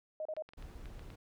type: tone bursts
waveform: sine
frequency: 622.3 Hz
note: D#5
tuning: in tune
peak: -36 dBFS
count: 3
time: 0.2-0.423 s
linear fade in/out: 2 ms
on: 53 ms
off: 32 ms
type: clicks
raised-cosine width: 0.3 ms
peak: -37 dBFS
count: 7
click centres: 0.366 / 0.49 / 0.535 / 0.625 / 0.857 / 0.994 / 1.103 s
type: noise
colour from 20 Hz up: brown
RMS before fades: -48 dBFS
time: 0.57-1.16 s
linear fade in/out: 10 ms
effects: none